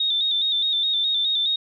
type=tone with vibrato; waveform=sine; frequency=3644 Hz; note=A#7; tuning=40 cents flat; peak=-19 dBFS; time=0-1.56 s; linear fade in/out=5 ms; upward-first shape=square; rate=4.8 Hz; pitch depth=45 cents each way; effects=none